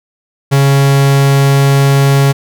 45% pulse tone, 138.5 Hz, C#3, 1 cent flat, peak -6 dBFS, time 0.51-2.33 s, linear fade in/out 20 ms, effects none

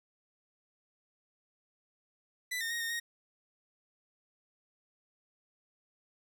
sawtooth tone with pitch steps, 1990 / 1829 / 1873 / 1838 / 1870 Hz, B6 / A#6 / A#6 / A#6 / A#6, +13 / -33 / +8 / -25 / +5 cents, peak -30 dBFS, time 2.51-3 s, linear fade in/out 10 ms, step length 98 ms, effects none

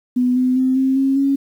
sine tone with pitch steps, 249.1 / 254.2 / 259.4 / 264.7 / 270.1 / 275.6 Hz, B3 / C4 / C4 / C4 / C#4 / C#4, +15 / -50 / -15 / +20 / -45 / -10 cents, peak -13 dBFS, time 0.16-1.36 s, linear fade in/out 10 ms, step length 200 ms, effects 8-bit

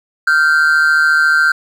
triangle tone pair together, 1396.9 / 1551 Hz, F6 / G6, 0 / -19 cents, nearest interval major second, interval 181 cents, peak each -10 dBFS, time 0.27-1.52 s, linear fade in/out 5 ms, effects none

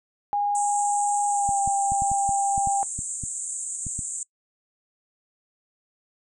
sine tone with pitch glide, 818 to 796.6 Hz, G#5 to G5, -26 to +28 cents, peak -21 dBFS, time 0.33-2.83 s, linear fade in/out 0 ms, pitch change -46 cents, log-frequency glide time 1.27-1.59 s
pink band-pass noise, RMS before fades -32 dBFS, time 0.55-4.23 s, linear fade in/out 0 ms, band 7000 to 8700 Hz, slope 96 dB/octave
clicks, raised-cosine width 5 ms, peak -22 dBFS, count 12, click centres 1.491 / 1.676 / 1.92 / 2.021 / 2.116 / 2.292 / 2.579 / 2.673 / 2.99 / 3.237 / 3.867 / 3.991 s
effects noise-tail reverb RT60 0.1 s tail -23 dB re dry

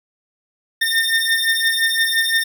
25% pulse beating tone pair, 1813 / 1818.8 Hz, A#6 / A#6, -49 / -43 cents, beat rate 5.8 Hz, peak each -15 dBFS, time 0.81-2.44 s, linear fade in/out 10 ms, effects none

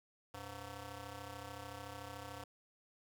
10% pulse ring-modulated tone, 202.8 Hz, G#3, 41 cents flat, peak -35 dBFS, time 0.34-2.44 s, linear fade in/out 5 ms, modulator 321 Hz, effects none

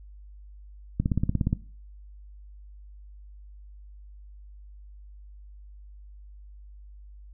click train, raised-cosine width 5 ms, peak -11 dBFS, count 10, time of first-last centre 1-1.529 s, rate 17 Hz, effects noise-tail reverb RT60 0.4 s tail -18 dB re dry + added 50 Hz sine -44 dBFS peak until 7.33 s

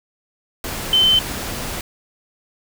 sine tone in noise, 3075 Hz, G7, 34 cents flat, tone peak -11 dBFS, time 0.93-1.19 s, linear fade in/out 2 ms, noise pink, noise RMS -27 dBFS, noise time 0.64-1.81 s, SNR +13 dB, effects none

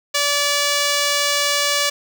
5% pulse tone, 577 Hz, D5, 31 cents flat, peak -5 dBFS, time 0.14-1.9 s, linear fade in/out 10 ms, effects none

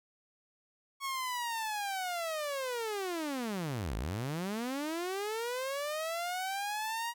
sawtooth linear two-way sweep, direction down then up, 1108.7 to 48.69 to 954 Hz, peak -30 dBFS, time 1-7.14 s, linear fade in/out 50 ms, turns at 3.96 s, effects none

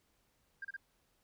sine tone bursts, 1599 Hz, G6, 34 cents sharp, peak -39 dBFS, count 3, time 0.62-0.766 s, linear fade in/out 5 ms, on 28 ms, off 31 ms, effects tanh soft clip ceiling -35 dBFS + pink hiss -75 dBFS RMS until 1.23 s

